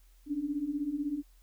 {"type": "beating tone pair", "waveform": "sine", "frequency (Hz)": [278.5, 294.5], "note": ["C#4", "D4"], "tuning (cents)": [8, 5], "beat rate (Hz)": 16, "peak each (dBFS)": [-36, -32], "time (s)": [0.26, 1.23], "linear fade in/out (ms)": 50, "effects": ["added 42 Hz sine -57 dBFS peak until 1.42 s", "white hiss -69 dBFS RMS until 1.42 s"]}